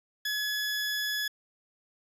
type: tone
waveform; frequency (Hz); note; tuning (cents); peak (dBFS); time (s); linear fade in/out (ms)
20% pulse; 1698; G#6; +38; -24; 0.25-1.28; 5
effects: resampled to 32000 Hz